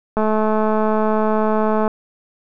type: click train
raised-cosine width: 1 ms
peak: -6 dBFS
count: 370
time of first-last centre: 0.17-1.878 s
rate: 216 Hz
effects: none